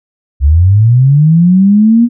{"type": "linear sweep", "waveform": "sine", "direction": "up", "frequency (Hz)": [65.41, 241.7], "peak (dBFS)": -3, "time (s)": [0.4, 2.09], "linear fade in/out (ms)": 50, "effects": []}